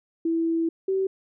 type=tone pair in turn; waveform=sine; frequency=329.6 / 383.3 Hz; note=E4 / G4; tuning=0 / -39 cents; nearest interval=minor third; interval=261 cents; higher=second; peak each=-21 dBFS; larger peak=neither; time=0.25-0.69 / 0.88-1.07 s; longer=first; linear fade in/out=5 ms; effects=none